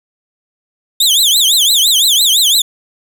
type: tone with vibrato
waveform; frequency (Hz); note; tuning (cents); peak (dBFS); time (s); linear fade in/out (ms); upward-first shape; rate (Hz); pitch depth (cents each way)
sawtooth; 3520; A7; 0; -5; 1-2.62; 5; triangle; 5.9; 290
effects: none